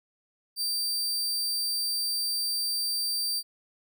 sawtooth tone, 4680 Hz, D8, 7 cents flat, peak -24 dBFS, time 0.56-3.43 s, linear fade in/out 50 ms, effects none

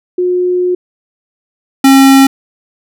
sine / square tone pair in turn, 360.4 / 270 Hz, F#4 / C#4, -45 / -45 cents, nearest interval perfect fourth, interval 500 cents, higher first, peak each -9 / -3 dBFS, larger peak second, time 0.18-0.75 / 1.84-2.27 s, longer first, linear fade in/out 5 ms, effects none

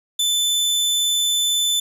sawtooth tone, 3518 Hz, A7, 1 cent flat, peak -14 dBFS, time 0.19-1.8 s, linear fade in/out 5 ms, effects resampled to 32000 Hz + 8-bit

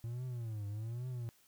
triangle tone with vibrato, 113.9 Hz, A#2, 40 cents flat, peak -36 dBFS, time 0.04-1.29 s, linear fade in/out 0 ms, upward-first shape triangle, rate 1.2 Hz, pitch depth 220 cents each way, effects white hiss -68 dBFS RMS until 1.47 s

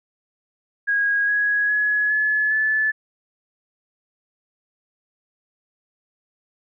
sine tone with pitch steps, 1643 / 1665.9 / 1689.2 / 1712.8 / 1736.7 Hz, G#6 / G#6 / G#6 / A6 / A6, -19 / +5 / +29 / -47 / -23 cents, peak -17 dBFS, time 0.87-2.92 s, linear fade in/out 20 ms, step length 410 ms, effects none

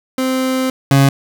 30% pulse tone pair in turn, 260 / 137.73 Hz, C4 / C#3, -11 / -11 cents, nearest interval major seventh, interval 1100 cents, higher first, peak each -12 / -5 dBFS, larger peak second, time 0.18-0.7 / 0.91-1.09 s, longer first, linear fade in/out 2 ms, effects none

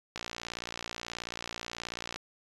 click train, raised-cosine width 0.2 ms, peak -19 dBFS, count 118, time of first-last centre 0.16-2.16 s, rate 58.5 Hz, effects resampled to 24000 Hz

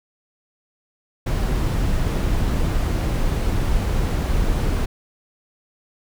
brown noise, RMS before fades -20 dBFS, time 1.26-4.86 s, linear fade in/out 10 ms, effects none

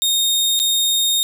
sawtooth tone with dropouts, 3696 Hz, A#7, 16 cents flat, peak -12 dBFS, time 0.02-1.23 s, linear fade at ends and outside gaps 0 ms, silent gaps 0.592-0.599 s, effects none

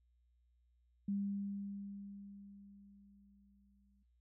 sine tone with exponential decay, 200 Hz, G3, 35 cents sharp, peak -34 dBFS, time 1.08-4.03 s, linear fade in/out 5 ms, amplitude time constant 640 ms, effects noise-tail reverb RT60 0.2 s tail -19 dB re dry + added 60 Hz sine -70 dBFS peak until 4.2 s

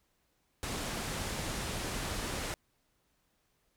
pink low-pass noise, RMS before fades -37 dBFS, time 0.63-2.54 s, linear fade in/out 0 ms, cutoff 11000 Hz, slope 24 dB/octave, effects pink hiss -75 dBFS RMS until 3.76 s

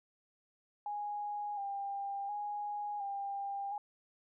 sine tone with vibrato, 812 Hz, G#5, 39 cents flat, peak -36 dBFS, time 0.86-3.78 s, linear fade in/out 2 ms, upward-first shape square, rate 0.7 Hz, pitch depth 32 cents each way, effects none

